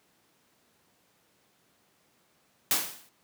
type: noise with exponential decay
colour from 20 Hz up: white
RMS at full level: -22 dBFS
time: 2.71-3.09 s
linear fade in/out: 1 ms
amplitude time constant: 82 ms
effects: pink hiss -67 dBFS RMS until 3.23 s + high-pass 150 Hz 12 dB/octave